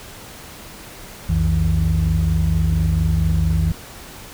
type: tone cluster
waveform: sine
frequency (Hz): 62.8 / 87.1 / 161.6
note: B1 / F2 / E3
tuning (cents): +30 / -4 / -34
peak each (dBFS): -18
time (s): 1.29-3.72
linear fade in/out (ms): 5
effects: tanh soft clip ceiling -9 dBFS + pink hiss -38 dBFS RMS until 4.33 s